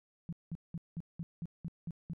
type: tone bursts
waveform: sine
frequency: 167.4 Hz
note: E3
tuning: 27 cents sharp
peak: -36 dBFS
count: 9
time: 0.29-2.134 s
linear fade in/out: 0 ms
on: 36 ms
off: 190 ms
effects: none